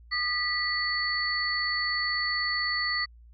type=tone cluster; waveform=sine; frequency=1220 / 1956 / 4461 Hz; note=D#6 / B6 / C#8; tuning=-34 / -17 / +10 cents; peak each=-34 / -28 / -30 dBFS; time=0.11-3.06 s; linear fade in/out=20 ms; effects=added 58 Hz sine -49 dBFS peak until 3.33 s